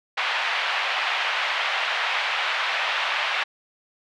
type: band-pass noise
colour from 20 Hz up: white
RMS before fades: -25 dBFS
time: 0.17-3.44 s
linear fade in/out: 10 ms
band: 680 to 3100 Hz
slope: 24 dB/octave
effects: none